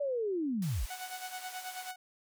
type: linear sweep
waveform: sine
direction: down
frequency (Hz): 587.3 to 30.81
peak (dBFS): -30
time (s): 0-0.86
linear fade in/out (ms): 10
type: band-pass noise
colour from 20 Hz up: white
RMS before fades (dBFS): -48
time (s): 0.62-1.91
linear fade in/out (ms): 2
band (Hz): 610 to 14000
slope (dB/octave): 12
type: tone with tremolo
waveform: sawtooth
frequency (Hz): 740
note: F#5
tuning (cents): 0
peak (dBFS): -34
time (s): 0.9-1.96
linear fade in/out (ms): 5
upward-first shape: sine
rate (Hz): 9.3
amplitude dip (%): 75
effects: none